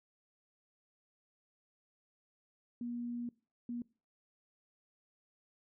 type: tone bursts at uneven times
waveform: sine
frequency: 239.5 Hz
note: A#3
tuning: 47 cents sharp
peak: -37 dBFS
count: 2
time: 2.81-3.29 / 3.69-3.82 s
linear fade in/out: 2 ms
effects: noise-tail reverb RT60 0.4 s tail -23 dB re dry